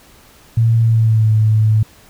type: tone with pitch glide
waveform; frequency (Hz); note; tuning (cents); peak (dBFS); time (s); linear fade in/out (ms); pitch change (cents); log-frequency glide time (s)
sine; 114.4 to 108.73; A#2 to A2; -32 to -20; -9; 0.57-1.83; 5; -88; 0.82-1.31
effects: pink hiss -46 dBFS RMS until 2.09 s